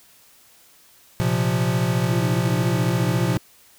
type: chord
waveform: square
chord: Bb suspended second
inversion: none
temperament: equal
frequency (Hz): 116.54 / 130.81 / 174.61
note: Bb2 / C3 / F3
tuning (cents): 0 / 0 / 0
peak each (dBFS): -24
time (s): 1.2-3.37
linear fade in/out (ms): 0
type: tone with vibrato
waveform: sine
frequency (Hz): 324.8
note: E4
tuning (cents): -26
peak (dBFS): -29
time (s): 2.09-3.38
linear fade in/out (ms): 2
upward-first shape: triangle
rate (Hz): 3.8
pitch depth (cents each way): 130
effects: white hiss -53 dBFS RMS until 3.78 s